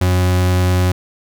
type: tone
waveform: 40% pulse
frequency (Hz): 91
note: F#2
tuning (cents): -28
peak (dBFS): -11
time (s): 0.01-0.92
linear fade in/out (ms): 5
effects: none